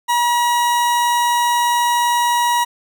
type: tone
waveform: 40% pulse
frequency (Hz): 959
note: A#5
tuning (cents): +49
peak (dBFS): -13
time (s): 0.08-2.65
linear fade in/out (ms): 20
effects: none